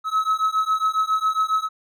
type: beating tone pair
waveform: triangle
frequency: 1284 / 1291.3 Hz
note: E6 / E6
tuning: -46 / -36 cents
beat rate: 7.3 Hz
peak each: -20 dBFS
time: 0.04-1.69 s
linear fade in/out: 50 ms
effects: none